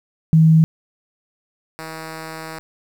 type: tone pair in turn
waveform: sine / 5% pulse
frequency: 160 / 160 Hz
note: D#3 / D#3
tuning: +49 / +49 cents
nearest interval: unison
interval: 0 cents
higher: neither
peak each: -8 / -19 dBFS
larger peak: first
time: 0.33-0.64 / 1.79-2.59 s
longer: second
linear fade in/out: 0 ms
effects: 8-bit